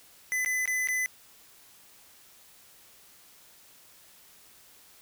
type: tone with dropouts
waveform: square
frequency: 2012 Hz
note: B6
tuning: 32 cents sharp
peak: -27 dBFS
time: 0.32-1.06 s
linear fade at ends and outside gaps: 0 ms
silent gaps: 0.448-0.46 / 0.656-0.676 / 0.873-0.886 s
effects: white hiss -56 dBFS RMS until 5.01 s